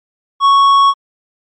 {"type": "tone with tanh clipping", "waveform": "sine", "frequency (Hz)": 1109, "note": "C#6", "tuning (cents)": 0, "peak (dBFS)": -7, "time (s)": [0.4, 0.94], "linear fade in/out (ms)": 50, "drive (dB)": 8, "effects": ["MP3 48 kbps"]}